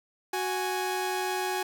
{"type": "tone pair together", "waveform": "sawtooth", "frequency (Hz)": [370, 830.6], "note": ["F#4", "G#5"], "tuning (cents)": [0, 0], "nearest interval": "octave + major second", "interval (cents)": 1400, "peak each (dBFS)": -27, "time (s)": [0.33, 1.63], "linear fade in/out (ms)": 5, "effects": []}